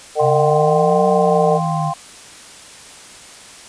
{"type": "harmonic tone", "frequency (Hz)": 151.8, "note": "D#3", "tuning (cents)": -42, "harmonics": [3, 4, 5], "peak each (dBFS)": [-16, -17, -18], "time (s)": [0.15, 1.6], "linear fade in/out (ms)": 50}
{"type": "chord", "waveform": "sine", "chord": "F suspended second", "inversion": "none", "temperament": "equal", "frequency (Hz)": [698.5, 784, 1046.5], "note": ["F5", "G5", "C6"], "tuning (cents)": [0, 0, 0], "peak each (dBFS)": -24, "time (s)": [0.19, 1.94], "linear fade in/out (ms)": 10}
{"type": "exponential two-way sweep", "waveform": "sine", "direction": "up then down", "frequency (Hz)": [130, 185, 152.2], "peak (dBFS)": -19, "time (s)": [0.2, 1.93], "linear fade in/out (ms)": 50, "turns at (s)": 1.06}
{"effects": ["white hiss -39 dBFS RMS until 3.68 s", "resampled to 22050 Hz"]}